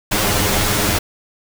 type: noise with comb filter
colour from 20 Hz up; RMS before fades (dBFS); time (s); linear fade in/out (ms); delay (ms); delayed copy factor
pink; -17; 0.11-0.99; 10; 9.7; +0.95
effects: none